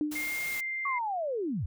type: tone with exponential decay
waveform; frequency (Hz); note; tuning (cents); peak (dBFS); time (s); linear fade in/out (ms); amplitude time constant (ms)
sine; 300.3; D4; +39; -24; 0.01-0.43; 1; 90
type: noise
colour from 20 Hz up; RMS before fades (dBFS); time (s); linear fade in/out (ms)
white; -40; 0.11-0.61; 10
type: tone with pitch glide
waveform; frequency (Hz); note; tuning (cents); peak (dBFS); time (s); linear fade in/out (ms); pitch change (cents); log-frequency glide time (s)
sine; 2120 to 2094; C7 to C7; +22 to +1; -31; 0.15-0.99; 10; -21; 0.52-0.59
type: linear sweep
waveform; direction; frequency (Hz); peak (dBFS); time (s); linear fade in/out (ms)
sine; down; 1140 to 65.41; -29; 0.85-1.66; 5
effects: none